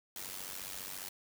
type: noise with amplitude modulation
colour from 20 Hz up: white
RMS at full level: -40 dBFS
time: 0.16-1.09 s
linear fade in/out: 2 ms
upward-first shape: sine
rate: 94.6 Hz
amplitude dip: 80%
effects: none